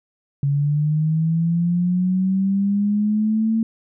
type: linear sweep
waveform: sine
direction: up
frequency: 139.4 to 225.6 Hz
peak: -16 dBFS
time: 0.43-3.63 s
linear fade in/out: 2 ms
effects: none